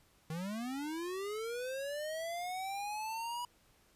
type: linear sweep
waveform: square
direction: up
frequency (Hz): 153.3 to 977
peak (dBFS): -38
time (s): 0.3-3.45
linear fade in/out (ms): 2
effects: pink hiss -68 dBFS RMS until 3.95 s + resampled to 32000 Hz